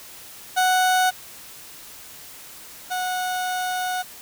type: tone pair in turn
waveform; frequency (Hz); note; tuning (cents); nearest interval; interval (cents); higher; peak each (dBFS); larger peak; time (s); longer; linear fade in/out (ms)
30% pulse; 740 / 734; F#5 / F#5; 0 / -14; unison; 14; first; -14 / -21; first; 0.56-1.11 / 2.9-4.03; second; 20
effects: white hiss -42 dBFS RMS until 4.21 s